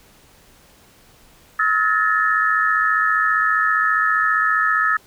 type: tone cluster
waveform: sine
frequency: 1285 / 1403 / 1728 / 1823 Hz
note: E6 / F6 / A6 / A#6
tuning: -45 / +8 / -32 / -39 cents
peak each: -18 / -27 / -19 / -24 dBFS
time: 1.59-4.97 s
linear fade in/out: 5 ms
effects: pink hiss -51 dBFS RMS until 5.06 s